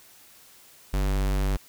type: tone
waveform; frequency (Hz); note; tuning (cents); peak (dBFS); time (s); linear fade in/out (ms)
square; 48.57; G1; -15; -23; 0.93-1.57; 10
effects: white hiss -53 dBFS RMS until 1.68 s